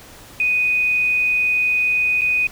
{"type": "tone with dropouts", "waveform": "sine", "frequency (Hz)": 2489, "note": "D#7", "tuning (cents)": 0, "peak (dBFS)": -15, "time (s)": [0.4, 2.47], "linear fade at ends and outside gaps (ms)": 2, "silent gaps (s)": [2.211, 2.217], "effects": ["pink hiss -42 dBFS RMS until 2.51 s"]}